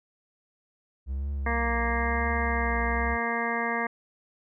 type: tone with vibrato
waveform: triangle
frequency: 65.41 Hz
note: C2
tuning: in tune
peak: -26 dBFS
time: 1.06-3.18 s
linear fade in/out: 50 ms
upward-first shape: triangle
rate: 1 Hz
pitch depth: 150 cents each way
type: harmonic tone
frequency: 233.1 Hz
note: A#3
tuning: in tune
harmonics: 1 / 2 / 3 / 4 / 5 / 7 / 8 / 9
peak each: -34 / -34 / -34 / -34 / -34 / -34 / -34 / -34 dBFS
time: 1.46-3.87 s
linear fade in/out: 5 ms
effects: none